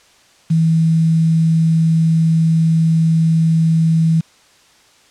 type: tone with quantisation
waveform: sine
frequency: 162.4 Hz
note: E3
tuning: 26 cents flat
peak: -10 dBFS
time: 0.5-4.21 s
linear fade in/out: 10 ms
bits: 6
effects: white hiss -50 dBFS RMS until 5.1 s + low-pass 7000 Hz 12 dB/octave